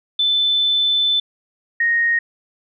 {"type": "tone pair in turn", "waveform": "sine", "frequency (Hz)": [3520, 1864.7], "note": ["A7", "A#6"], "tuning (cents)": [0, 0], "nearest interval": "major seventh", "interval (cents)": 1100, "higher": "first", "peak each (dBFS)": -14, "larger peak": "neither", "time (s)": [[0.19, 1.2], [1.8, 2.19]], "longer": "first", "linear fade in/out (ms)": 5, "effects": []}